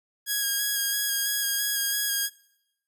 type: tone with vibrato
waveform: 5% pulse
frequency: 1645 Hz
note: G#6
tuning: 17 cents flat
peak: -14 dBFS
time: 0.26-2.3 s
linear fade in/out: 50 ms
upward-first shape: square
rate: 3 Hz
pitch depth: 16 cents each way
effects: noise-tail reverb RT60 0.9 s tail -24 dB re dry